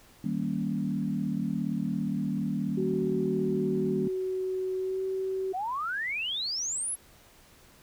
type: chord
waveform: sine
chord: Eb dominant seventh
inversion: none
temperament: equal with one note detuned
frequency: 158.19 / 196 / 233.1 / 277.2 Hz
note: Eb3 / G3 / Bb3 / Db4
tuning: +29 / 0 / 0 / 0 cents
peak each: -34 / -31 / -32 / -35 dBFS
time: 0.24-4.08 s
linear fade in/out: 5 ms
type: tone with pitch glide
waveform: sine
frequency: 374.1 to 380.2 Hz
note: F#4 to F#4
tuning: +19 to +47 cents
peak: -28 dBFS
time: 2.77-5.53 s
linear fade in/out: 10 ms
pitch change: +28 cents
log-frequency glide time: 4.77-5.03 s
type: exponential sweep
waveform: sine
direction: up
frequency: 698.5 to 11410 Hz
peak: -29 dBFS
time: 5.53-6.96 s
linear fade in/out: 20 ms
effects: tanh soft clip ceiling -14 dBFS + pink hiss -57 dBFS RMS until 7.82 s